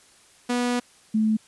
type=tone pair in turn; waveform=sawtooth / sine; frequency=244.3 / 217.6 Hz; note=B3 / A3; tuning=-19 / -19 cents; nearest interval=major second; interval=200 cents; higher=first; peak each=-18 dBFS; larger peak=neither; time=0.49-0.8 / 1.14-1.37 s; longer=first; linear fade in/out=10 ms; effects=white hiss -55 dBFS RMS until 1.47 s + resampled to 24000 Hz